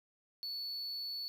triangle tone, 4435 Hz, C#8, in tune, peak -37 dBFS, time 0.43-1.28 s, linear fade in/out 0 ms, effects 11-bit

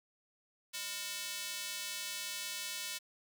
square tone with high-pass filter, 202.6 Hz, G#3, 43 cents flat, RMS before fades -41 dBFS, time 0.73-2.99 s, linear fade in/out 20 ms, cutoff 3100 Hz, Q 0.79, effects none

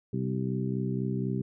harmonic tone with a mistuned harmonic, 64.1 Hz, C2, 35 cents flat, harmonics 2 / 3 / 4 / 5 / 6, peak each -31 / -32 / -36 / -40 / -37 dBFS, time 0.13-1.42 s, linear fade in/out 5 ms, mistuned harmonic 6, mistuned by +15 cents, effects none

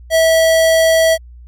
square tone, 650 Hz, E5, 24 cents flat, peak -9 dBFS, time 0.1-1.18 s, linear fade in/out 50 ms, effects added 60 Hz sine -34 dBFS peak until 1.47 s + MP3 64 kbps

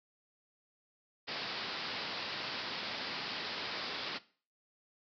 white low-pass noise, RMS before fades -40 dBFS, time 1.27-4.19 s, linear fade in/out 20 ms, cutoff 5100 Hz, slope 96 dB/octave, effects noise-tail reverb RT60 0.4 s tail -18 dB re dry + high-pass 150 Hz 12 dB/octave

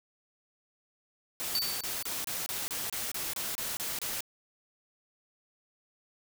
white noise bursts, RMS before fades -35 dBFS, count 13, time 1.4-4.206 s, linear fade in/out 0 ms, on 190 ms, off 28 ms
square tone with exponential decay, 4557 Hz, C#8, 47 cents sharp, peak -26 dBFS, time 1.55-2.11 s, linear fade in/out 2 ms, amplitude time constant 120 ms
effects none

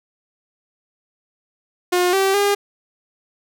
sawtooth tone with pitch steps, 358 / 387.3 / 404.8 Hz, F4 / G4 / G#4, +43 / -21 / -44 cents, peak -11 dBFS, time 1.92-2.55 s, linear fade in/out 10 ms, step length 210 ms, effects none

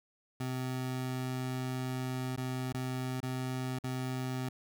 25% pulse tone with dropouts, 128.6 Hz, C3, 30 cents flat, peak -30 dBFS, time 0.4-4.49 s, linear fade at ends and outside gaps 5 ms, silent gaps 2.362-2.375 / 2.726-2.743 / 3.204-3.229 / 3.788-3.838 s, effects none

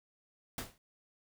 pink noise with exponential decay, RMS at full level -35 dBFS, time 0.58-0.78 s, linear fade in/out 2 ms, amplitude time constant 43 ms, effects none

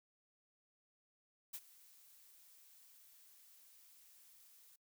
blue noise with ADSR envelope, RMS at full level -44 dBFS, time 1.53-4.76 s, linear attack 14 ms, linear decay 51 ms, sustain -20 dB, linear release 5 ms, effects noise-tail reverb RT60 0.1 s tail -25 dB re dry

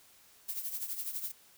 violet noise with tremolo, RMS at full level -35 dBFS, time 0.48-1.32 s, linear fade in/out 10 ms, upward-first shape triangle, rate 12 Hz, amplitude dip 75%, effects white hiss -61 dBFS RMS until 1.57 s

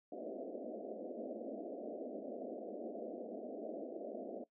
white band-pass noise, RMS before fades -45 dBFS, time 0.12-4.44 s, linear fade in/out 5 ms, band 210 to 680 Hz, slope 96 dB/octave, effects noise-tail reverb RT60 0.1 s tail -18 dB re dry

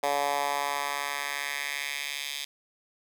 10% pulse tone with high-pass filter sweep, 142.6 Hz, C#3, 49 cents sharp, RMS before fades -31 dBFS, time 0.03-2.45 s, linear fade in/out 5 ms, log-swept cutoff 640 to 3200 Hz, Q 1.8, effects none

